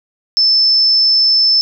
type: tone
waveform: sine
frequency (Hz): 5274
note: E8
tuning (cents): 0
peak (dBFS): -8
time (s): 0.37-1.61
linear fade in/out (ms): 0
effects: none